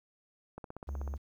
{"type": "click train", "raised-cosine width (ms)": 1, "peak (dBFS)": -29, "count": 10, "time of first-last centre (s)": [0.58, 1.139], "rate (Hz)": 16.1}
{"type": "tone", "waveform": "triangle", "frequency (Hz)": 69.6, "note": "C#2", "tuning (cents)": 8, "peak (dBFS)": -33, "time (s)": [0.87, 1.18], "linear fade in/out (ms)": 20}
{"effects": ["11-bit"]}